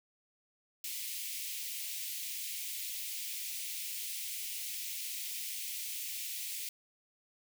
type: high-pass noise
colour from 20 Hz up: white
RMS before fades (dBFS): -40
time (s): 0.84-6.69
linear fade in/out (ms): 2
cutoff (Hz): 2100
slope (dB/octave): 48
effects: none